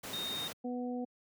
pink noise, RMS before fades -42 dBFS, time 0.03-0.53 s, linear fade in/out 10 ms
sine tone, 3698 Hz, A#7, 15 cents flat, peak -36 dBFS, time 0.13-0.48 s, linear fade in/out 5 ms
harmonic tone, 246.9 Hz, B3, in tune, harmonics 1 / 2 / 3, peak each -35 / -41 / -45 dBFS, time 0.64-1.05 s, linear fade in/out 10 ms
effects high-pass 150 Hz 12 dB/octave

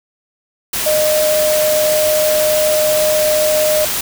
sine tone in noise, 613 Hz, D#5, 26 cents flat, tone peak -12 dBFS, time 0.86-3.85 s, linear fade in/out 5 ms, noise white, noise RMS -19 dBFS, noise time 0.73-4.01 s, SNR +4 dB, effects none

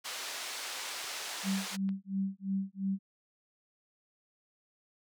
white band-pass noise, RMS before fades -40 dBFS, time 0.04-1.77 s, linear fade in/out 20 ms, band 540 to 6100 Hz, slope 12 dB/octave
clicks, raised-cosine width 0.3 ms, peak -34 dBFS, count 2, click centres 1.043 / 1.891 s
sine tone with tremolo, 194 Hz, G3, 18 cents flat, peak -28 dBFS, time 1.43-2.99 s, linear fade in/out 50 ms, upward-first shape sine, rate 2.9 Hz, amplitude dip 100%
effects none

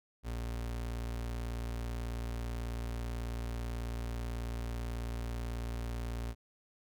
35% pulse tone, 58.27 Hz, A#1, in tune, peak -34 dBFS, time 0.23-6.35 s, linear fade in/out 50 ms, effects none

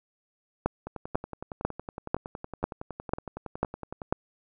two click trains, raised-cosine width 1 ms, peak -10 / -22 dBFS, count 8 / 35, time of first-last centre 0.66-4.125 / 0.87-4.018 s, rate 2.02 / 10.8 Hz, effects none

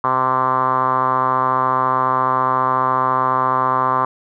5% pulse tone with low-pass filter, 129.6 Hz, C3, 16 cents flat, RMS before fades -17 dBFS, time 0.04-4.05 s, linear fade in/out 2 ms, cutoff 1100 Hz, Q 6.9, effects none

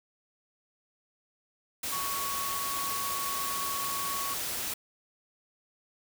sine tone in noise, 1115 Hz, C#6, 10 cents sharp, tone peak -34 dBFS, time 1.92-4.34 s, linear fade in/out 5 ms, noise white, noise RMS -34 dBFS, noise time 1.83-4.74 s, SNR -3 dB, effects none

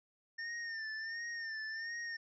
square tone with vibrato, 1811 Hz, A6, 49 cents sharp, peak -40 dBFS, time 0.38-2.17 s, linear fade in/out 10 ms, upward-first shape sine, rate 1.4 Hz, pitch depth 59 cents each way, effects resampled to 16000 Hz

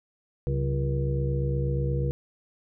harmonic tone with a mistuned harmonic, 68.4 Hz, C#2, 23 cents flat, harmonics 1 / 2 / 3 / 5 / 6 / 7, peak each -29 / -26 / -39 / -37 / -43 / -33 dBFS, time 0.47-2.11 s, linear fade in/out 0 ms, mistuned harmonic 3, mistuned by -120 cents, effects none

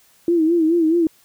sine tone with vibrato, 329.6 Hz, E4, in tune, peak -13 dBFS, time 0.28-1.07 s, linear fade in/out 2 ms, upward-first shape sine, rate 4.7 Hz, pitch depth 92 cents each way, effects white hiss -55 dBFS RMS until 1.24 s

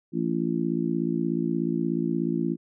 harmonic tone, 56.7 Hz, A#1, 47 cents flat, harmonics 3 / 4 / 5 / 6, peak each -29 / -29 / -29 / -29 dBFS, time 0.12-2.57 s, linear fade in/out 50 ms, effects none

